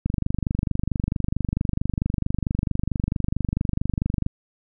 click train, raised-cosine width 5 ms, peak -10 dBFS, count 104, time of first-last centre 0.06-4.264 s, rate 24.5 Hz, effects none

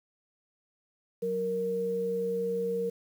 sine tone pair together, 185.56 / 465.7 Hz, F#3 / A#4, +5 / -2 cents, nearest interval octave + major third, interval 1593 cents, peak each -37 / -28 dBFS, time 1.22-2.9 s, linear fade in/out 10 ms, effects 9-bit

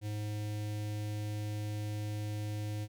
square tone with notch filter, 105.3 Hz, G#2, 24 cents sharp, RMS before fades -37 dBFS, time 0.01-2.88 s, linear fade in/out 50 ms, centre 1200 Hz, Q 0.94, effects none

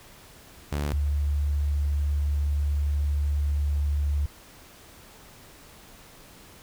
sawtooth / sine tone pair in turn, 72.9 / 72.56 Hz, D2 / D2, -12 / -20 cents, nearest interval unison, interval 8 cents, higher first, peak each -22 dBFS, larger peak neither, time 0.72-0.93 / 0.93-4.26 s, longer second, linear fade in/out 5 ms, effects pink hiss -50 dBFS RMS until 6.62 s

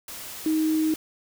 sine tone in noise, 314.1 Hz, D#4, 16 cents sharp, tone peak -20 dBFS, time 0.46-0.94 s, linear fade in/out 2 ms, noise white, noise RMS -38 dBFS, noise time 0.08-0.96 s, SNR +15 dB, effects none

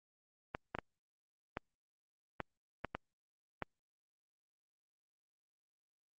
clicks, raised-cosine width 0.5 ms, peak -22 dBFS, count 8, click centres 0.549 / 0.75 / 0.787 / 1.571 / 2.403 / 2.847 / 2.95 / 3.623 s, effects Opus 48 kbps

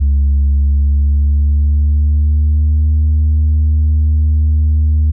sine tone with pitch glide, 70.1 to 76.44 Hz, C#2 to D#2, +20 to -30 cents, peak -6 dBFS, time 0-5.12 s, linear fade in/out 20 ms, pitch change +150 cents, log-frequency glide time 0.51-2.91 s, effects tanh soft clip ceiling -7 dBFS

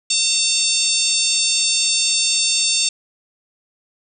harmonic tone, 904 Hz, A5, 47 cents sharp, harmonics 3 / 4 / 5 / 6 / 7 / 8 / 9, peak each -25 / -22 / -22 / -24 / -25 / -23 / -23 dBFS, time 0.1-2.89 s, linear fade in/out 5 ms, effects none

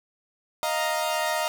sawtooth chord, Eb suspended second, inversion none, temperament equal, 622.3 / 698.5 / 932.3 Hz, Eb5 / F5 / Bb5, 0 / 0 / 0 cents, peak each -24 / -26 / -25 dBFS, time 0.63-1.48 s, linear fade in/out 0 ms, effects none

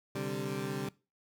20% pulse chord, C suspended second, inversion none, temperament equal, 130.81 / 146.83 / 196 Hz, C3 / D3 / G3, 0 / 0 / 0 cents, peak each -34 dBFS, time 0.15-0.89 s, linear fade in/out 5 ms, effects noise-tail reverb RT60 0.3 s tail -21 dB re dry

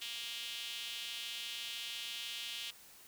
sawtooth tone with high-pass filter, 234 Hz, A#3, 7 cents sharp, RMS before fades -43 dBFS, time 0.01-2.71 s, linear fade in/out 10 ms, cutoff 3100 Hz, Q 3.8, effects white hiss -58 dBFS RMS until 3.07 s

